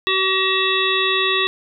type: harmonic tone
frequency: 380 Hz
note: F#4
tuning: 46 cents sharp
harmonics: 1 / 3 / 5 / 7 / 9 / 10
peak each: -23 / -23 / -23 / -23 / -23 / -23 dBFS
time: 0.07-1.47 s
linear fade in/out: 0 ms
effects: none